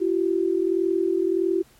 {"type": "tone pair together", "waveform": "sine", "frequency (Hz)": [339.5, 381.1], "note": ["F4", "G4"], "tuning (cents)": [-49, -49], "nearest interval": "major second", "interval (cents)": 200, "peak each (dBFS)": -22, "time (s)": [0, 1.63], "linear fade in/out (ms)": 20, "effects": ["pink hiss -56 dBFS RMS until 1.79 s", "MP3 64 kbps"]}